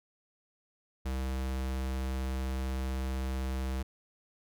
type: tone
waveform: square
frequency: 65.41 Hz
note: C2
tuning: in tune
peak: -32 dBFS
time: 1.05-3.83 s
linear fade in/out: 10 ms
effects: none